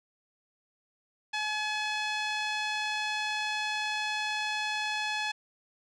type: tone with low-pass filter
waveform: 5% pulse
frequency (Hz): 851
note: G#5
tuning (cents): +42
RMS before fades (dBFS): -32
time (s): 1.33-5.32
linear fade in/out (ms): 10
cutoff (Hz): 3000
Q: 0.9
effects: none